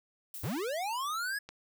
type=noise with exponential decay; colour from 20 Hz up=violet; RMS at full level=-41 dBFS; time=0.34-1.13 s; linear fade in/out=2 ms; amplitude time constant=170 ms
type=linear sweep; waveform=square; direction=up; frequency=77 to 1703 Hz; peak=-33 dBFS; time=0.43-1.39 s; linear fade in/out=10 ms
type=click; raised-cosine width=0.2 ms; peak=-28 dBFS; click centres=1.49 s
effects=none